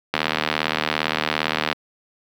click train, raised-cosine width 0.3 ms, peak -3 dBFS, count 124, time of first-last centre 0.14-1.727 s, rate 77.5 Hz, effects high-pass 150 Hz 12 dB/octave + 7-bit

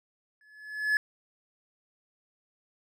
triangle tone with exponential growth, 1711 Hz, A6, 49 cents flat, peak -18 dBFS, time 0.41-0.97 s, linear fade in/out 1 ms, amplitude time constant 120 ms, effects none

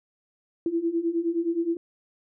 sine beating tone pair, 329.6 / 339.2 Hz, E4 / E4, 0 / +50 cents, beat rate 9.6 Hz, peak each -28 / -25 dBFS, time 0.66-1.77 s, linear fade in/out 2 ms, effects none

